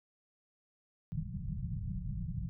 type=low-pass noise; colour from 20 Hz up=white; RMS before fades=-38 dBFS; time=1.12-2.49 s; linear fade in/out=0 ms; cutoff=190 Hz; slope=96 dB/octave; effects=none